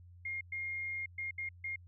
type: tone bursts at uneven times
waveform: sine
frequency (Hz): 2130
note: C7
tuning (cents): +30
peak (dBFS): -36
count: 5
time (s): 0.25-0.41 / 0.52-1.06 / 1.18-1.31 / 1.38-1.49 / 1.64-1.76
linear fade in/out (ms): 5
effects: added 88 Hz sine -53 dBFS peak until 1.87 s